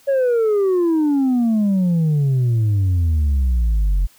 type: exponential sweep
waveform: sine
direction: down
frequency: 562 to 43.65 Hz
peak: -11 dBFS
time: 0.07-4.07 s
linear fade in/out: 20 ms
effects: tanh soft clip ceiling -13 dBFS + white hiss -52 dBFS RMS until 4.18 s